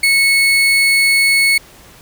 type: tone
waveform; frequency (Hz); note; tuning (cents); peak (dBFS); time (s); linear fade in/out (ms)
35% pulse; 2202; C#7; -12; -8; 0.03-1.58; 5
effects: pink hiss -42 dBFS RMS until 2.01 s